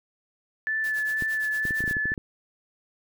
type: tone with vibrato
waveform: sine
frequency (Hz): 1744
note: A6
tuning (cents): -16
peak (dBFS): -24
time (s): 0.67-2.14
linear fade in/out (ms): 0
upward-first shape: sine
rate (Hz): 2.1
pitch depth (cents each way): 16
type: noise with tremolo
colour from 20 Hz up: white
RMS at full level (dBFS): -41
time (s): 0.84-1.93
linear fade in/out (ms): 0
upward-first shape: triangle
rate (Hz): 8.7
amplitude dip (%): 100
type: clicks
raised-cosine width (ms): 3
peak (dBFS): -21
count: 11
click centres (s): 1.223 / 1.653 / 1.708 / 1.806 / 1.84 / 1.878 / 1.911 / 1.968 / 2.056 / 2.119 / 2.178
effects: none

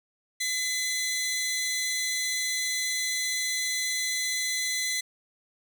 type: tone pair together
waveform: 15% pulse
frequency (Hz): 2022 / 3417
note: B6 / G#7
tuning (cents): +40 / +49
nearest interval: major sixth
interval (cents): 909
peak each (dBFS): -21 / -29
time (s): 0.4-5.01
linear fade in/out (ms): 10
effects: 10-bit

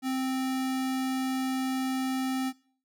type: tone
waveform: square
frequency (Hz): 261.6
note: C4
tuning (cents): 0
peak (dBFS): -28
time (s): 0.02-2.53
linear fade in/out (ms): 50
effects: noise-tail reverb RT60 0.5 s tail -22 dB re dry

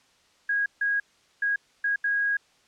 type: tone bursts at uneven times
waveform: sine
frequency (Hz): 1644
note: G#6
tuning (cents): -18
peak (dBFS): -22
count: 5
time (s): 0.49-0.66 / 0.81-1 / 1.42-1.56 / 1.84-1.96 / 2.04-2.37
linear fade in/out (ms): 5
effects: white hiss -62 dBFS RMS until 2.67 s + low-pass 6000 Hz 12 dB/octave

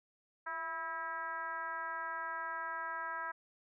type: tone with frequency modulation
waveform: sine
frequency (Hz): 1300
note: E6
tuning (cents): -24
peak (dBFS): -37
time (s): 0.46-3.32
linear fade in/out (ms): 10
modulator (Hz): 318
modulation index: 1.5
effects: none

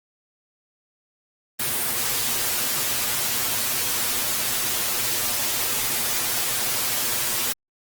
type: noise with comb filter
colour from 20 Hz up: white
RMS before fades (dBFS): -24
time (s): 1.59-7.53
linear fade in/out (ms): 10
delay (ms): 8.3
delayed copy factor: +1
effects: Opus 32 kbps

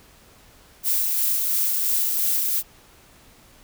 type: noise with tremolo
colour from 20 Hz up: violet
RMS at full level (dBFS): -21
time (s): 0.83-2.63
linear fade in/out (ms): 50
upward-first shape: sine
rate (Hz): 2.9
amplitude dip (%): 25
effects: pink hiss -52 dBFS RMS until 3.63 s

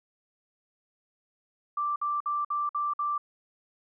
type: tone bursts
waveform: sine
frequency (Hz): 1174.7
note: D6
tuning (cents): 0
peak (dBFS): -26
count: 6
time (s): 1.77-3.18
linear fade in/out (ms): 5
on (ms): 190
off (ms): 54
effects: none

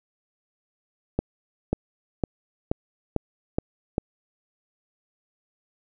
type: accelerating click train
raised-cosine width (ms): 2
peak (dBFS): -9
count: 7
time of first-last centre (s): 1.19-3.981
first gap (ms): 540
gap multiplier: 0.94
effects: none

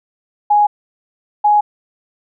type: tone pair in turn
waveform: sine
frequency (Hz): 830.6 / 834.4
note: G#5 / G#5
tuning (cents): 0 / +8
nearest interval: unison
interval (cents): 8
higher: second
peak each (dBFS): -8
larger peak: neither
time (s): 0.5-0.67 / 1.44-1.61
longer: neither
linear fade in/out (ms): 10
effects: none

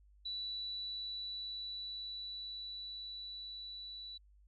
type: tone with level ramp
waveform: sine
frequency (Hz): 3951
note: B7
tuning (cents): 0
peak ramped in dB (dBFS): -38 to -45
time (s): 0.25-4.18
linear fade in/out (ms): 10
effects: added 50 Hz sine -61 dBFS peak until 4.47 s

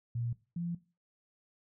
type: tone pair in turn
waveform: sine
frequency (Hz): 118.3 / 171.78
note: A#2 / F3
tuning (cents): +26 / -28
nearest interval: tritone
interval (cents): 646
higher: second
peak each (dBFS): -32 / -33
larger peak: first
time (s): 0.15-0.33 / 0.56-0.75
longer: second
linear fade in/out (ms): 5
effects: noise-tail reverb RT60 0.3 s tail -17 dB re dry

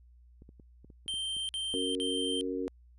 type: clicks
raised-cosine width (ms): 3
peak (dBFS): -40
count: 8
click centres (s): 0.421 / 0.491 / 0.598 / 0.846 / 0.902 / 1.062 / 1.14 / 1.367
type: tone bursts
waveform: square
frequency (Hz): 3136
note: G7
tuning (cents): 0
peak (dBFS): -33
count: 3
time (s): 1.08-2.41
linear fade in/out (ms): 0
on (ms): 410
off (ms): 50
type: chord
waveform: sine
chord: F# major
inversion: second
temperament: just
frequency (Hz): 277.5 / 370 / 462.5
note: C#4 / F#4 / A#4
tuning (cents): +2 / 0 / -14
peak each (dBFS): -35 / -37 / -36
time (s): 1.74-2.68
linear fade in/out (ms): 0
effects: added 60 Hz sine -55 dBFS peak until 2.98 s + resampled to 24000 Hz

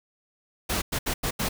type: noise bursts at uneven times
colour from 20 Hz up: pink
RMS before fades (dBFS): -27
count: 5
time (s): 0.69-0.82 / 0.92-0.99 / 1.06-1.14 / 1.23-1.31 / 1.39-1.49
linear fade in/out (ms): 10
effects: none

